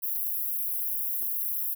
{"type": "high-pass noise", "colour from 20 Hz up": "white", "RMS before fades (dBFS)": -30, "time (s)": [0.02, 1.75], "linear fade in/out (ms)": 20, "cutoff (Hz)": 11000, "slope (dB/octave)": 96, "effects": []}